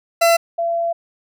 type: tone pair in turn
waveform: 40% pulse / sine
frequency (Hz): 674 / 677.2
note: E5 / E5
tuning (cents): +38 / +46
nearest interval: unison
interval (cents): 8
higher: second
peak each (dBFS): -10 / -17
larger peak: first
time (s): 0.21-0.37 / 0.58-0.93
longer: second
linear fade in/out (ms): 10
effects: none